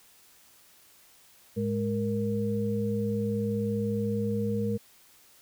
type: tone cluster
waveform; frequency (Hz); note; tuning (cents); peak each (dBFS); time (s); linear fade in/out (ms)
sine; 107.6 / 208.1 / 467.5; A2 / G#3 / A#4; -38 / +4 / +5; -32 / -29 / -31; 1.56-4.78; 20
effects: white hiss -58 dBFS RMS until 5.41 s